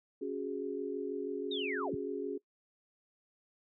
sine chord, C# suspended fourth, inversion none, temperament just, 277.2 / 369.6 / 415.8 Hz, C#4 / F#4 / G#4, 0 / -2 / +2 cents, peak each -40 / -39 / -38 dBFS, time 0.21-2.38 s, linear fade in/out 10 ms
sine linear sweep, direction down, 3807 to 60.6 Hz, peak -36 dBFS, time 1.51-1.95 s, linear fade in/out 5 ms
effects noise-tail reverb RT60 0.1 s tail -22 dB re dry

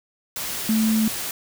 sine tone in noise, 220 Hz, A3, in tune, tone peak -17 dBFS, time 0.69-1.08 s, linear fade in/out 2 ms, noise white, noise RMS -29 dBFS, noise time 0.36-1.31 s, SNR +9 dB, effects none

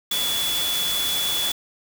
sine tone in noise, 3425 Hz, A7, 47 cents flat, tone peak -23 dBFS, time 0.11-1.52 s, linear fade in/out 5 ms, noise white, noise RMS -27 dBFS, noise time 0.11-1.52 s, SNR +1 dB, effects none

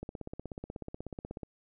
click train, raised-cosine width 2 ms, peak -26 dBFS, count 24, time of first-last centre 0.03-1.432 s, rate 16.4 Hz, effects none

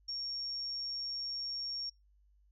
sine tone, 5530 Hz, F8, 18 cents flat, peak -36 dBFS, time 0.08-1.9 s, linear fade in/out 10 ms, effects noise-tail reverb RT60 0.2 s tail -25 dB re dry + added 50 Hz sine -64 dBFS peak until 2.51 s

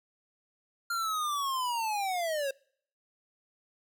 square linear sweep, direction down, 1400 to 531 Hz, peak -30 dBFS, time 0.9-2.51 s, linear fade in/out 5 ms, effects noise-tail reverb RT60 0.6 s tail -26 dB re dry

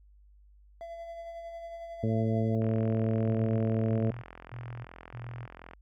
triangle tone with tremolo, 674 Hz, E5, 38 cents sharp, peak -36 dBFS, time 0.81-2.55 s, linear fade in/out 0 ms, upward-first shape sine, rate 11 Hz, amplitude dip 35%
harmonic tone, 111.5 Hz, A2, 23 cents sharp, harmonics 1 / 2 / 3 / 4 / 5 / 6, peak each -28 / -30 / -38 / -35 / -38 / -40 dBFS, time 2.03-4.11 s, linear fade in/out 5 ms
click train, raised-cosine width 0.5 ms, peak -30 dBFS, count 134, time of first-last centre 2.62-5.735 s, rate 42.7 Hz
sine tone bursts, 119.7 Hz, A#2, 46 cents sharp, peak -38 dBFS, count 4, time 3.27-5.47 s, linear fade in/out 20 ms, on 340 ms, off 280 ms
effects added 50 Hz sine -55 dBFS peak until 5.81 s

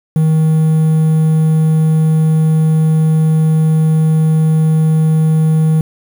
triangle tone with quantisation, 157.9 Hz, D#3, 26 cents sharp, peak -6 dBFS, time 0.16-5.81 s, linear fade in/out 2 ms, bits 6, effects none

